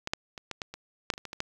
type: clicks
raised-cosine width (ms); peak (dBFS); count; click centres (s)
0.2; -15 / -10 / -23 / -17 / -16 / -23 / -7 / -21 / -23 / -22 / -21 / -13; 12; 0.074 / 0.135 / 0.378 / 0.513 / 0.618 / 0.74 / 1.102 / 1.138 / 1.179 / 1.253 / 1.331 / 1.404
effects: 8-bit